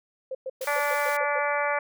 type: tone bursts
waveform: sine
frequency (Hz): 523.3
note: C5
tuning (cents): 0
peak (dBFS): -29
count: 8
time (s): 0.31-1.392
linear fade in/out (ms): 5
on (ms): 39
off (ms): 110
type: high-pass noise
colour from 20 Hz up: white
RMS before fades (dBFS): -39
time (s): 0.61-1.17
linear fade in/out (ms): 5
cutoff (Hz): 730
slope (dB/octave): 12
type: harmonic tone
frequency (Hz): 289.8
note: D4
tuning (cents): -23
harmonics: 2 / 3 / 4 / 5 / 6 / 7 / 8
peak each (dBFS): -28 / -30 / -31 / -32 / -33 / -33 / -34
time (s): 0.67-1.79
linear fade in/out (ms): 5
effects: none